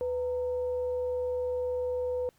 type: tone with frequency modulation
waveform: sine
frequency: 497.8 Hz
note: B4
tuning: 14 cents sharp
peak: -28 dBFS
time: 0.01-2.29 s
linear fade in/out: 0 ms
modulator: 422 Hz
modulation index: 0.23
effects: pink hiss -67 dBFS RMS until 2.38 s